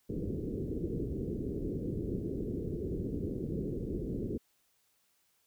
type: low-pass noise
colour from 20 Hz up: white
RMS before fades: -36 dBFS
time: 0.09-4.38 s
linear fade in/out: 10 ms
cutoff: 430 Hz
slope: 48 dB/octave
effects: white hiss -73 dBFS RMS until 5.46 s